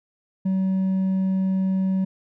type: tone with hard clipping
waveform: sine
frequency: 189.7 Hz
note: F#3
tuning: 43 cents sharp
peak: -20 dBFS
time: 0.45-2.05 s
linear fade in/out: 10 ms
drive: 2 dB
effects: none